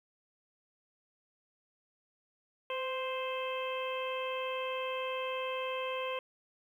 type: harmonic tone with a mistuned harmonic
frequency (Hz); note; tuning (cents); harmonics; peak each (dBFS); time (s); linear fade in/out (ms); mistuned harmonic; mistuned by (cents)
523.3; C5; 0; 1 / 2 / 3 / 4 / 5 / 6; -36 / -39 / -50 / -47 / -42 / -45; 2.7-6.19; 2; 1; -26
effects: 11-bit